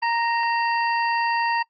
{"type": "harmonic tone with a mistuned harmonic", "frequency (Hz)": 932.3, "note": "A#5", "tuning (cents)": 0, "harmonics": [1, 2, 3, 5], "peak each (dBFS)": [-21, -27, -31, -35], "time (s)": [0.02, 1.63], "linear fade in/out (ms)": 10, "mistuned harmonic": 3, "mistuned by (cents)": -49, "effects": ["noise-tail reverb RT60 0.1 s tail -22 dB re dry", "Opus 24 kbps"]}